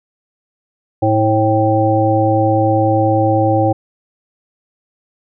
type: harmonic tone with a mistuned harmonic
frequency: 108.3 Hz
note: A2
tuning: 27 cents flat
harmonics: 1 / 3 / 5 / 7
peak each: -16 / -16 / -16 / -16 dBFS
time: 1.02-3.73 s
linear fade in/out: 10 ms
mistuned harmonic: 7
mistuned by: +53 cents
effects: none